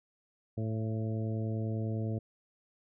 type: harmonic tone with a mistuned harmonic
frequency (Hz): 110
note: A2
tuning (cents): 0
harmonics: 1 / 2 / 3 / 4 / 5 / 6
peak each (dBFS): -32 / -38 / -42 / -44 / -46 / -48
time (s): 0.57-2.19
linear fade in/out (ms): 10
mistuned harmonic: 6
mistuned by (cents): +26
effects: none